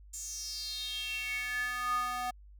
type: tone with high-pass filter sweep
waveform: square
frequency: 246.9 Hz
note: B3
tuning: in tune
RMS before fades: -36 dBFS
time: 0.13-2.31 s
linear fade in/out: 10 ms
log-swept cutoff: 7400 to 850 Hz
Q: 7
effects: added 50 Hz sine -51 dBFS peak until 2.59 s